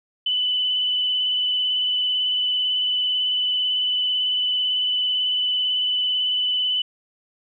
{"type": "tone with vibrato", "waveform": "sine", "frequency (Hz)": 2998, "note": "F#7", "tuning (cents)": 22, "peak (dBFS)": -19, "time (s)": [0.26, 6.82], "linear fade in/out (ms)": 5, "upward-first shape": "square", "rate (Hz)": 18, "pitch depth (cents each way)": 15, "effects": []}